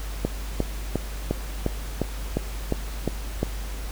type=click train; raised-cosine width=2 ms; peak=-9 dBFS; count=10; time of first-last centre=0.25-3.43 s; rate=2.83 Hz; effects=added 50 Hz sine -30 dBFS peak until 3.91 s + pink hiss -40 dBFS RMS until 3.91 s